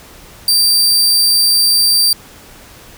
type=tone; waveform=sawtooth; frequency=4685 Hz; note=D8; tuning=5 cents flat; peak=-6 dBFS; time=0.48-2.13 s; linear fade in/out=2 ms; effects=pink hiss -39 dBFS RMS until 2.97 s